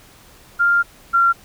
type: tone pair in turn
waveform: sine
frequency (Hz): 1396.9 / 1374.5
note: F6 / F6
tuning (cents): 0 / -28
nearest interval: unison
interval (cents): 28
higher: first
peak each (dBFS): -12 / -11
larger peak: second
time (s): 0.59-0.83 / 1.13-1.33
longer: first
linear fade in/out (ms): 20
effects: pink hiss -47 dBFS RMS until 1.44 s